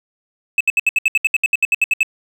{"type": "tone bursts", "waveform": "triangle", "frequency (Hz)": 2600, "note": "E7", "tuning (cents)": -24, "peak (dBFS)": -9, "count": 16, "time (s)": [0.58, 2.031], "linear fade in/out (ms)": 2, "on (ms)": 26, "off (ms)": 69, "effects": []}